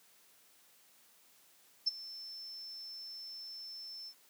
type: tone with ADSR envelope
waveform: sine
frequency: 5310 Hz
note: E8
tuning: 12 cents sharp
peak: -25 dBFS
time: 1.86-4.14 s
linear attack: 17 ms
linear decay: 19 ms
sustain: -19 dB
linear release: 63 ms
effects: white hiss -65 dBFS RMS until 4.29 s + high-pass 150 Hz 12 dB/octave